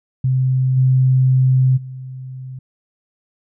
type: tone with level steps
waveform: sine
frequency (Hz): 129.9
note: C3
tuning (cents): -12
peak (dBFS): -13 / -10 / -28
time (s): 0.24-2.59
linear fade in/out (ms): 5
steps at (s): 0.76 / 1.76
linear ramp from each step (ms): 20
effects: none